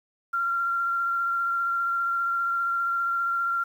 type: tone with vibrato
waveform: sine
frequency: 1377 Hz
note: F6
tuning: 25 cents flat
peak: -23 dBFS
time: 0.33-3.64 s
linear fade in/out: 10 ms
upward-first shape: triangle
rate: 15 Hz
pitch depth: 15 cents each way
effects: 9-bit